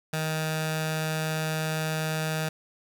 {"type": "tone with notch filter", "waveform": "15% pulse", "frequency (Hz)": 157.3, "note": "D#3", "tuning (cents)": 19, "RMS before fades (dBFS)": -29, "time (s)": [0.13, 2.49], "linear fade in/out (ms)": 5, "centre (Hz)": 350, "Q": 0.73, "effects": []}